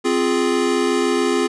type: chord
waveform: square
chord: F minor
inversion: second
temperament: equal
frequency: 261.6 / 349.2 / 415.3 Hz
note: C4 / F4 / Ab4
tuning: 0 / 0 / 0 cents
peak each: -22 / -21 / -21 dBFS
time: 0.04-1.48 s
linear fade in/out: 20 ms
effects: resampled to 22050 Hz